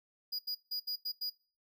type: tone bursts at uneven times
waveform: square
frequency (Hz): 4899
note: D#8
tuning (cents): -28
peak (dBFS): -35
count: 6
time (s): 0.32-0.39 / 0.47-0.55 / 0.71-0.8 / 0.87-0.96 / 1.05-1.12 / 1.21-1.3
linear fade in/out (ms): 10
effects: noise-tail reverb RT60 0.4 s tail -23 dB re dry